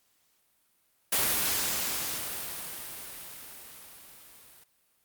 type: noise with level ramp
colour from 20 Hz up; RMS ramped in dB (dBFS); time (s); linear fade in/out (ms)
white; -25 to -55; 1.12-4.64; 5
effects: white hiss -70 dBFS RMS until 5.04 s + Opus 48 kbps

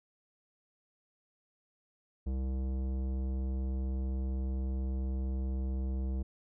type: tone with tanh clipping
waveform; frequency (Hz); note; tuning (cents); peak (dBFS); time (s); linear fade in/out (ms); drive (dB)
sine; 65.41; C2; 0; -33; 2.26-6.23; 10; 15
effects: none

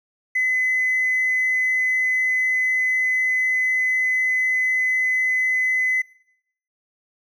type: tone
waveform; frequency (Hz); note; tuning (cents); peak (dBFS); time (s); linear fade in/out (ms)
triangle; 2024; B6; +42; -14; 0.35-6.02; 10
effects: noise-tail reverb RT60 0.7 s tail -23 dB re dry + tanh soft clip ceiling -15 dBFS

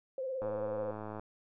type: tone with vibrato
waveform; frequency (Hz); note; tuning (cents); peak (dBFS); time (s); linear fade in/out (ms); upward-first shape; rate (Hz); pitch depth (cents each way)
sine; 523.3; C5; 0; -34; 0.18-0.91; 2; sine; 18; 55
type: click train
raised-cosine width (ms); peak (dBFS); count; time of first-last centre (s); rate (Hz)
1; -28; 84; 0.42-1.196; 107
effects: none

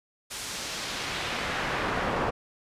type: noise with band-pass filter sweep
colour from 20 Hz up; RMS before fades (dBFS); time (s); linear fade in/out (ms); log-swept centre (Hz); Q
brown; -31; 0.3-2.31; 20; 8300 to 950; 0.83
effects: resampled to 32000 Hz

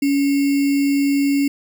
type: tone with sample-and-hold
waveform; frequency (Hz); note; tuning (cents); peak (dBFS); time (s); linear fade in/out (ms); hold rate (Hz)
sine; 280.6; C#4; +21; -14; 0.02-1.48; 5; 2450
effects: none

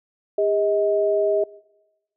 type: tone pair together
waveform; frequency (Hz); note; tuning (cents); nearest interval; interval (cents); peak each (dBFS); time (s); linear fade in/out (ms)
sine; 404 / 633; G#4 / D#5; -48 / +30; minor sixth; 778; -20; 0.38-1.44; 5
effects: noise-tail reverb RT60 1.0 s tail -22 dB re dry

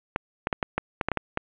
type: clicks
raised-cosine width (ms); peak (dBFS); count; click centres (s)
0.5; -9; 10; 0.161 / 0.471 / 0.528 / 0.628 / 0.78 / 1.012 / 1.086 / 1.117 / 1.173 / 1.374
effects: resampled to 8000 Hz + 8-bit

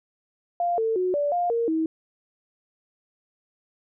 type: tone with pitch steps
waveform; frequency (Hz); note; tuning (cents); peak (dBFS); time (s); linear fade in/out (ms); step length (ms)
sine; 697 / 448 / 366.4 / 580 / 704 / 464.8 / 320.3; F5 / A4 / F#4 / D5 / F5 / A#4 / E4; -4 / +31 / -17 / -22 / +14 / -5 / -50; -21; 0.6-1.86; 2; 180
effects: none

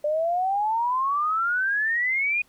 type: exponential sweep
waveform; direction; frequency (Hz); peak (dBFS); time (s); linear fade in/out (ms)
sine; up; 587.3 to 2484; -21; 0.04-2.42; 5
effects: pink hiss -61 dBFS RMS until 2.48 s

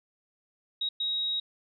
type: tone bursts at uneven times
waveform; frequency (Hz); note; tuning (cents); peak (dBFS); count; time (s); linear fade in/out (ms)
sine; 3800; A#7; +33; -27; 2; 0.81-0.89 / 1-1.4; 5
effects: none

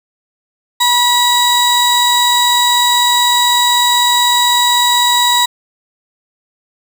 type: tone pair together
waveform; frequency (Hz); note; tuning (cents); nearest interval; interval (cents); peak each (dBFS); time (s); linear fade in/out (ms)
35% pulse; 971 / 3844; B5 / B7; -30 / -48; 2 octaves; 2382; -10; 0.8-5.46; 10
effects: none

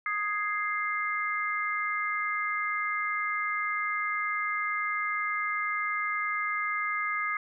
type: chord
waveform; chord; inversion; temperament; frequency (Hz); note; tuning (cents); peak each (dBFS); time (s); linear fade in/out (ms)
sine; Ab major; second; equal; 1244.5 / 1661.2 / 2093; Eb6 / Ab6 / C7; 0 / 0 / 0; -31 / -35 / -31; 0.06-7.37; 2
effects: none

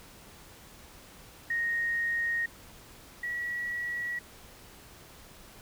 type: tone pair in turn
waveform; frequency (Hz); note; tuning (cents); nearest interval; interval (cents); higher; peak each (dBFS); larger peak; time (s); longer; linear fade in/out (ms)
sine; 1864.7 / 1928.2; A#6 / B6; 0 / -42; minor second; 58; second; -27 / -31; first; 1.5-2.46 / 3.23-4.19; neither; 5
effects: pink hiss -52 dBFS RMS until 5.61 s

